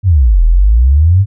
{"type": "exponential two-way sweep", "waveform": "sine", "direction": "down then up", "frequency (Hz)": [103.83, 38.89, 103.83], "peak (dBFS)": -4, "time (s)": [0.03, 1.26], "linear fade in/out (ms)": 50, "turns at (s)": 0.44, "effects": []}